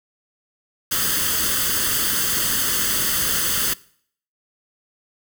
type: noise with comb filter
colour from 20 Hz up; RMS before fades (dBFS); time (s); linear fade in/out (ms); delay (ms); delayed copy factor
white; -21; 0.91-3.74; 10; 0.63; +0.7
effects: noise-tail reverb RT60 0.6 s tail -22 dB re dry